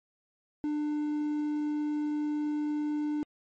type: tone with quantisation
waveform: triangle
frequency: 298.5 Hz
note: D4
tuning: 28 cents sharp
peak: -26 dBFS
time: 0.64-3.23 s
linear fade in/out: 0 ms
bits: 9
effects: MP3 32 kbps